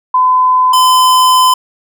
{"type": "tone pair in turn", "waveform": ["sine", "square"], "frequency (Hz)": [1015, 1019.6], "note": ["B5", "C6"], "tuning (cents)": [47, -45], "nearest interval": "unison", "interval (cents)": 8, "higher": "second", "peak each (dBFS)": -6, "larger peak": "neither", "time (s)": [[0.14, 0.73], [0.73, 1.54]], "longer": "second", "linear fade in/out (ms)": 5, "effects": []}